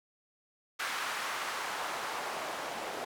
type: noise with band-pass filter sweep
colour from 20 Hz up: white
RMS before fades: -37 dBFS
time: 0.79-3.05 s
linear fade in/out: 10 ms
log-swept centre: 1400 to 620 Hz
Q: 1.2
effects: none

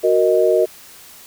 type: chord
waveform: sine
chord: D# minor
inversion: first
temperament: equal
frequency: 370 / 466.2 / 622.3 Hz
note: F#4 / A#4 / D#5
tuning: 0 / 0 / 0 cents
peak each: -16 dBFS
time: 0.03-0.66 s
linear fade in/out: 20 ms
effects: white hiss -42 dBFS RMS until 1.26 s

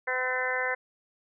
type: harmonic tone with a mistuned harmonic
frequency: 254.7 Hz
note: C4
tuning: 46 cents flat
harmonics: 2 / 3 / 4 / 5 / 6 / 7 / 8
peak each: -33 / -37 / -36 / -42 / -33 / -32 / -33 dBFS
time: 0.07-0.75 s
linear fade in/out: 10 ms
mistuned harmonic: 5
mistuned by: +39 cents
effects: none

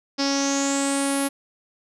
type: tone with low-pass filter sweep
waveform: sawtooth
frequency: 277.2 Hz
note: C#4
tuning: in tune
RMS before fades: -23 dBFS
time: 0.18-1.29 s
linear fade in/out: 20 ms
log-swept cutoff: 5100 to 11000 Hz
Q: 7.9
effects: none

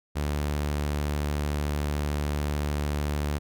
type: tone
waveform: sawtooth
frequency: 73.5 Hz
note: D2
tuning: 2 cents sharp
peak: -22 dBFS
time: 0.15-3.39 s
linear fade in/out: 20 ms
effects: none

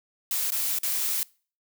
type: noise with dropouts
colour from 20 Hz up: blue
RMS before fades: -27 dBFS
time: 0.31-1.23 s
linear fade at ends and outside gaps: 1 ms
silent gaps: 0.504-0.52 / 0.787-0.832 s
effects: noise-tail reverb RT60 0.4 s tail -24 dB re dry

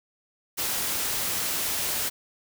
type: noise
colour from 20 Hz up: white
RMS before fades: -28 dBFS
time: 0.57-2.1 s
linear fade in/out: 20 ms
effects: none

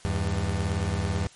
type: beating tone pair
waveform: 30% pulse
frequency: 81 / 99 Hz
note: E2 / G2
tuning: -30 / +18 cents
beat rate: 18 Hz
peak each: -25 dBFS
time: 0.05-1.27 s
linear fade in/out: 0 ms
effects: white hiss -52 dBFS RMS until 1.35 s + MP3 48 kbps

